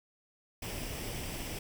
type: noise with comb filter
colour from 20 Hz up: pink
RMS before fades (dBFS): -39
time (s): 0.62-1.59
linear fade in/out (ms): 5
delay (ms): 0.37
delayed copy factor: +0.5
effects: none